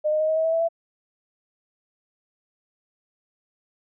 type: tone with pitch steps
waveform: sine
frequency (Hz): 608 / 616.1 / 624.4 / 632.7 / 641.2 / 649.8 / 658.4 / 667.3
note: D#5 / D#5 / D#5 / D#5 / E5 / E5 / E5 / E5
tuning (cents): -40 / -17 / +6 / +29 / -48 / -25 / -2 / +21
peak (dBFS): -19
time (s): 0.04-0.688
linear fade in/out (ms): 20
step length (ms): 81
effects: none